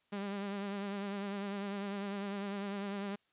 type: tone with vibrato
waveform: sawtooth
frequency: 200 Hz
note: G3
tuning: 35 cents sharp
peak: -33 dBFS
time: 0.12-3.16 s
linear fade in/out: 10 ms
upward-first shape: triangle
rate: 10 Hz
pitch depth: 52 cents each way
effects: white hiss -75 dBFS RMS until 3.32 s + resampled to 8000 Hz